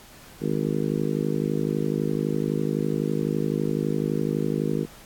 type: harmonic tone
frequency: 51.91 Hz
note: G#1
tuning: in tune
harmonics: 3 / 4 / 5 / 6 / 7 / 8 / 9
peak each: -28 / -29 / -30 / -31 / -31 / -32 / -33 dBFS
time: 0.4-4.87 s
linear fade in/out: 50 ms
effects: pink hiss -48 dBFS RMS until 5.05 s + AAC 64 kbps